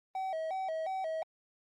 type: tone with vibrato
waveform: triangle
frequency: 698.5 Hz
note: F5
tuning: in tune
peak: -31 dBFS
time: 0.15-1.23 s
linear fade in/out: 2 ms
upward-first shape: square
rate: 2.8 Hz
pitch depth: 150 cents each way
effects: Opus 32 kbps